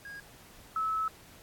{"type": "tone pair in turn", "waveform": ["triangle", "sine"], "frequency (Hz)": [1638, 1300.1], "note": ["G#6", "E6"], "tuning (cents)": [-24, -24], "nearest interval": "major third", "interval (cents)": 400, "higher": "first", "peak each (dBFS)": [-40, -28], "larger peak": "second", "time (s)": [[0.05, 0.2], [0.76, 1.08]], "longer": "second", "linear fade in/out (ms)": 2, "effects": ["pink hiss -55 dBFS RMS until 1.42 s", "AAC 64 kbps"]}